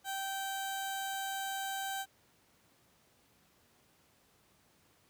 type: tone with notch filter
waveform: 15% pulse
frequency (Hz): 778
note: G5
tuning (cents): -13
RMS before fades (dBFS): -38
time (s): 0.04-2.06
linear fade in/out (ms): 50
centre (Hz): 2200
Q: 1.5
effects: pink hiss -68 dBFS RMS until 5.09 s + high-pass 80 Hz 12 dB/octave